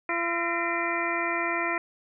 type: harmonic tone with a mistuned harmonic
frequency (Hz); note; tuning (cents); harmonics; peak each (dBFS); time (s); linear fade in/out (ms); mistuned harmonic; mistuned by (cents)
340.4; F4; -44; 1 / 2 / 3 / 4 / 5 / 6 / 7; -33 / -33 / -33 / -33 / -33 / -33 / -33; 0.09-1.78; 2; 5; +120
effects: none